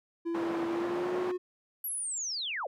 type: tone with pitch glide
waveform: triangle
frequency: 336.3 to 362.5 Hz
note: E4 to F#4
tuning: +35 to -35 cents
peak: -28 dBFS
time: 0.25-1.38 s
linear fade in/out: 20 ms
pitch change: +130 cents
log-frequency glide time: 0.68-1.15 s
type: band-pass noise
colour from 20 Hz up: white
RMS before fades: -38 dBFS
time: 0.34-1.32 s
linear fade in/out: 10 ms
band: 210 to 900 Hz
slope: 12 dB/octave
type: linear sweep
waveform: sine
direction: down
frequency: 11840 to 451.1 Hz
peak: -32 dBFS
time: 1.84-2.67 s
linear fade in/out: 5 ms
effects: none